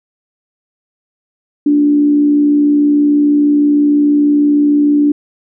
sine tone with frequency modulation, 292.4 Hz, D4, 7 cents flat, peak -7 dBFS, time 1.66-5.12 s, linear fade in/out 5 ms, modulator 66.3 Hz, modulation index 0.25, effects none

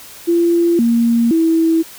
sine tone with pitch steps, 341 / 233.2 / 326.4 Hz, F4 / A#3 / E4, -41 / +1 / -17 cents, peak -10 dBFS, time 0.27-1.83 s, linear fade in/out 20 ms, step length 520 ms, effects white hiss -37 dBFS RMS until 1.98 s

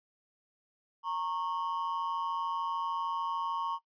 triangle ring-modulated tone, 1011 Hz, B5, 40 cents sharp, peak -27 dBFS, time 1.03-3.79 s, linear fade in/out 50 ms, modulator 86.7 Hz, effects noise-tail reverb RT60 0.1 s tail -17 dB re dry + resampled to 11025 Hz

